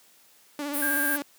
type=tone with vibrato; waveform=sawtooth; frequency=288.5 Hz; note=D4; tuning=31 cents flat; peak=-26 dBFS; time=0.59-1.22 s; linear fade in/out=0 ms; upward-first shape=triangle; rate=16 Hz; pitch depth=60 cents each way
type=high-pass noise; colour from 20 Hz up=pink; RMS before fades=-30 dBFS; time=0.73-1.18 s; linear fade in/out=20 ms; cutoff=9300 Hz; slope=48 dB/octave
type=tone; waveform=sine; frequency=1603 Hz; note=G6; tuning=38 cents sharp; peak=-25 dBFS; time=0.82-1.16 s; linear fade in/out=5 ms
effects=white hiss -58 dBFS RMS until 1.38 s + high-pass 150 Hz 12 dB/octave